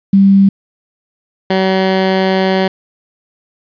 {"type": "tone pair in turn", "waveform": ["sine", "15% pulse"], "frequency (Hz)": [196, 189.54], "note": ["G3", "F#3"], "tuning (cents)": [0, 42], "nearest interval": "minor second", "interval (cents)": 58, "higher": "first", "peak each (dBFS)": -4, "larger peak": "neither", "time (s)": [[0.13, 0.49], [1.5, 2.68]], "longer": "second", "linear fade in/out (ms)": 5, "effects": ["resampled to 11025 Hz", "7-bit"]}